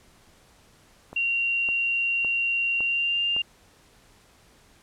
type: click train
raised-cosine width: 1 ms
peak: -25 dBFS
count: 5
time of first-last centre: 1.13-3.365 s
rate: 1.79 Hz
type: tone with pitch glide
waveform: sine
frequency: 2759 to 2796 Hz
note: F7 to F7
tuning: -22 to +1 cents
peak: -22 dBFS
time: 1.16-3.42 s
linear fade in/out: 5 ms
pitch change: +23 cents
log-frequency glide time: 2.84-3.2 s
effects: pink hiss -57 dBFS RMS until 4.82 s + low-pass 11000 Hz 12 dB/octave